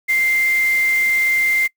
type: tone in noise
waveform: sine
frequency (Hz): 2093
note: C7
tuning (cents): 0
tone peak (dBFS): -14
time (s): 0.08-1.68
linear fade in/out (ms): 20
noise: white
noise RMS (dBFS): -32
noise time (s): 0.08-1.68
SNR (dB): +15
effects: noise-tail reverb RT60 0.1 s tail -23 dB re dry